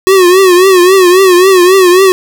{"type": "tone with vibrato", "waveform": "square", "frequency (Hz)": 369.6, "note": "F#4", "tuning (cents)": -2, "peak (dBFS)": -3, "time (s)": [0.07, 2.12], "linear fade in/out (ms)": 0, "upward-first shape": "triangle", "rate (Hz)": 3.7, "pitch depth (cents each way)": 110, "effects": []}